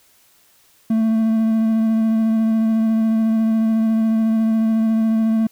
triangle tone with vibrato, 222.5 Hz, A3, 20 cents sharp, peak -12 dBFS, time 0.9-5.47 s, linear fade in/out 5 ms, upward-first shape sine, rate 14 Hz, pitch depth 15 cents each way, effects white hiss -55 dBFS RMS until 5.51 s

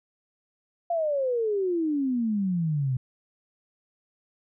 sine exponential sweep, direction down, 699 to 124.5 Hz, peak -23 dBFS, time 0.9-2.97 s, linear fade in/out 5 ms, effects none

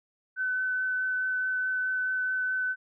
sine tone with vibrato, 1513 Hz, F#6, 38 cents sharp, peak -26 dBFS, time 0.36-2.76 s, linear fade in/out 50 ms, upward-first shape triangle, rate 4.7 Hz, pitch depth 10 cents each way, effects none

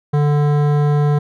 sine tone with hard clipping, 146.83 Hz, D3, in tune, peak -14 dBFS, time 0.13-1.19 s, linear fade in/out 10 ms, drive 15 dB, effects none

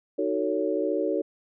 sine chord, D# half-diminished seventh, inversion none, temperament just, 311.1 / 373.4 / 448 / 560 Hz, D#4 / F#4 / A4 / C#5, 0 / +16 / +31 / +18 cents, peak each -29 dBFS, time 0.18-1.22 s, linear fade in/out 10 ms, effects none

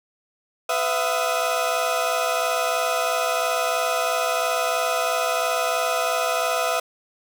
30% pulse tone cluster, 503 / 666 / 729 / 1251 Hz, B4 / E5 / F#5 / D#6, +32 / +18 / -26 / +9 cents, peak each -25 / -21 / -27 / -25 dBFS, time 0.69-6.8 s, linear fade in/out 5 ms, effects none

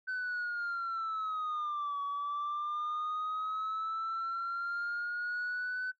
sine linear two-way sweep, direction down then up, 1522 to 1131 to 1511 Hz, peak -31 dBFS, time 0.07-5.92 s, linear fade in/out 20 ms, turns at 2.02 s, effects noise-tail reverb RT60 0.1 s tail -19 dB re dry + tanh soft clip ceiling -31 dBFS

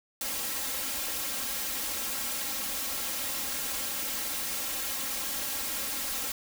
white noise with comb filter, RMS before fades -33 dBFS, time 0.21-6.32 s, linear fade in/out 2 ms, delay 3.7 ms, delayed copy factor +0.9, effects none

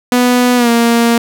sawtooth tone with pitch glide, 246.9 to 233.7 Hz, B3 to A#3, 0 to +5 cents, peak -4 dBFS, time 0.12-1.18 s, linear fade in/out 2 ms, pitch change -95 cents, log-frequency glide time 0.56-0.69 s, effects none

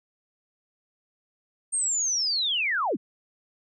sine linear sweep, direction down, 8730 to 138.9 Hz, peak -23 dBFS, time 1.72-2.97 s, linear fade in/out 20 ms, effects none

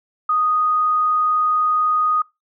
sine tone, 1242 Hz, D#6, 3 cents flat, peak -15 dBFS, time 0.29-2.22 s, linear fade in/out 5 ms, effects noise-tail reverb RT60 0.2 s tail -21 dB re dry

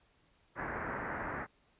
white low-pass noise, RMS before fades -39 dBFS, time 0.55-1.47 s, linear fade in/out 50 ms, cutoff 1900 Hz, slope 48 dB/octave, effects pink hiss -70 dBFS RMS until 1.79 s + resampled to 8000 Hz

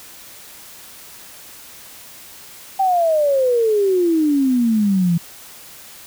sine exponential sweep, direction down, 787 to 165.6 Hz, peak -13 dBFS, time 2.79-5.18 s, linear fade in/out 10 ms, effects white hiss -40 dBFS RMS until 6.06 s

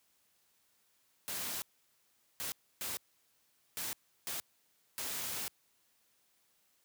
white noise bursts at uneven times, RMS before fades -39 dBFS, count 6, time 1.28-1.62 / 2.4-2.52 / 2.81-2.97 / 3.77-3.93 / 4.27-4.4 / 4.98-5.48 s, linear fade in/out 0 ms, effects white hiss -73 dBFS RMS until 6.84 s + high-pass 60 Hz 12 dB/octave

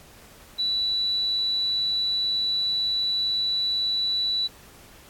sine tone, 3951 Hz, B7, in tune, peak -22 dBFS, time 0.58-4.48 s, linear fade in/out 20 ms, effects pink hiss -50 dBFS RMS until 5.09 s + AAC 64 kbps

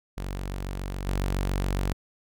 sawtooth tone with level steps, 47.19 Hz, F#1, 35 cents sharp, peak -27 / -21 dBFS, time 0.17-1.93 s, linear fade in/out 10 ms, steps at 1.07 s, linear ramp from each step 2 ms, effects none

